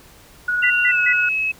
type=tone with tremolo; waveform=sine; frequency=1460 Hz; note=F#6; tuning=24 cents flat; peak=-16 dBFS; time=0.48-1.29 s; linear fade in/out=5 ms; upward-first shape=triangle; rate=20 Hz; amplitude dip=30%
type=tone with pitch glide; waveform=sine; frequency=2759 to 2574 Hz; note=F7 to E7; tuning=-22 to -42 cents; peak=-18 dBFS; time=0.62-1.52 s; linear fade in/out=10 ms; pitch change=-120 cents; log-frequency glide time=0.86-1 s
type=tone bursts; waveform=sine; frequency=1975.5 Hz; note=B6; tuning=in tune; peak=-16 dBFS; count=3; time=0.63-1.132 s; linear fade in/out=10 ms; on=74 ms; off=140 ms
effects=pink hiss -47 dBFS RMS until 1.59 s